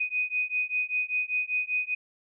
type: beating tone pair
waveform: sine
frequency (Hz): 2491 / 2496.1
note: D#7 / D#7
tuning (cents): +1 / +5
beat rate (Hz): 5.1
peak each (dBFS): -29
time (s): 0-1.95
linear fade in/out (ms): 10
effects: none